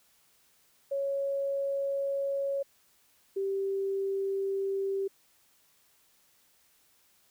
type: tone pair in turn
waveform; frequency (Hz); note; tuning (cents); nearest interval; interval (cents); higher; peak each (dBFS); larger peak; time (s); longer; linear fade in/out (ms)
sine; 554 / 390.7; C#5 / G4; -1 / -6; tritone; 605; first; -28; neither; 0.91-2.63 / 3.36-5.08; neither; 10
effects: white hiss -66 dBFS RMS until 7.3 s